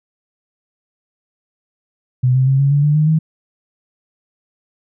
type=tone with pitch steps; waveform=sine; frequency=126.5 / 130.58 / 134.8 / 139.15 / 143.64 / 148.28 / 153.06 / 158.01 Hz; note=B2 / C3 / C#3 / C#3 / D3 / D3 / D#3 / D#3; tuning=+42 / -3 / -48 / +7 / -38 / +17 / -28 / +27 cents; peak=-10 dBFS; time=2.23-3.19 s; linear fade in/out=10 ms; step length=120 ms; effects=none